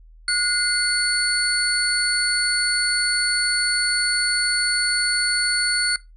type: tone cluster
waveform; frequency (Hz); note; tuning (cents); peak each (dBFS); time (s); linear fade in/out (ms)
sine; 1451 / 2074 / 4427 / 9060; F#6 / C7 / C#8 / C#9; -34 / -16 / -3 / +37; -23 / -29 / -21 / -27; 0.28-5.96; 2
effects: noise-tail reverb RT60 0.2 s tail -19 dB re dry + added 40 Hz sine -44 dBFS peak until 6.16 s